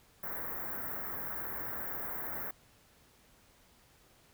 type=band-stop noise; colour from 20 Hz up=white; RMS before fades=-39 dBFS; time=0.23-2.51 s; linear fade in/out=5 ms; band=1900 to 14000 Hz; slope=48 dB/octave; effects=pink hiss -64 dBFS RMS until 4.33 s